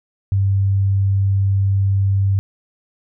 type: tone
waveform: sine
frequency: 98 Hz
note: G2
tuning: in tune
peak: -13 dBFS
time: 0.32-2.39 s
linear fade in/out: 0 ms
effects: none